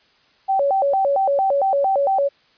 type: tone with vibrato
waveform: sine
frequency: 659 Hz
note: E5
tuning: 1 cent flat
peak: -15 dBFS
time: 0.48-2.29 s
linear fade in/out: 20 ms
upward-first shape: square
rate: 4.4 Hz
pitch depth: 280 cents each way
effects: white hiss -57 dBFS RMS until 2.57 s + resampled to 11025 Hz